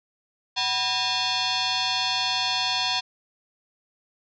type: tone with frequency modulation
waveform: sine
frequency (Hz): 113.1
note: A2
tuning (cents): +48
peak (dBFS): -22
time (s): 0.56-3.01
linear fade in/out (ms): 20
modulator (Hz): 863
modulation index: 5.6
effects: none